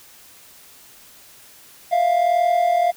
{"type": "tone pair together", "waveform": "triangle", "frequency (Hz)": [659.3, 700.8], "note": ["E5", "F5"], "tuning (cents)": [0, 6], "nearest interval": "minor second", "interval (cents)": 106, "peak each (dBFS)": [-20, -14], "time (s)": [1.91, 2.92], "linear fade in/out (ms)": 20, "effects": ["white hiss -47 dBFS RMS until 2.96 s"]}